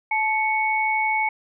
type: tone pair together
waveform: sine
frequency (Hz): 869 / 2217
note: A5 / C#7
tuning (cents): -22 / 0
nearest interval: octave + major third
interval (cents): 1622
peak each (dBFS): -22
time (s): 0.11-1.29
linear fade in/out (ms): 5
effects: none